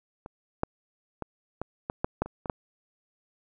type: clicks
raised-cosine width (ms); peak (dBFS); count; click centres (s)
1; -26 / -11 / -19 / -18 / -16 / -11 / -11 / -25 / -22 / -12; 10; 0.261 / 0.634 / 1.223 / 1.616 / 1.899 / 2.045 / 2.22 / 2.26 / 2.458 / 2.498
effects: none